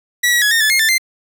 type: tone with pitch steps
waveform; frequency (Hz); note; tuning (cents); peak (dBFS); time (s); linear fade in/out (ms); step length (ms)
sawtooth; 1940 / 1920 / 1684 / 1831 / 1733 / 2139 / 1774 / 2084; B6 / B6 / G#6 / A#6 / A6 / C7 / A6 / C7; -31 / -49 / +24 / -32 / -27 / +38 / +14 / -7; -8; 0.23-0.982; 10; 94
effects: none